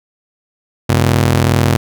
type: ring-modulated tone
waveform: sawtooth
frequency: 116.54 Hz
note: A#2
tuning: in tune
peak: -3 dBFS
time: 0.89-1.77 s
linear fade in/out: 5 ms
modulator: 21.1 Hz
effects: none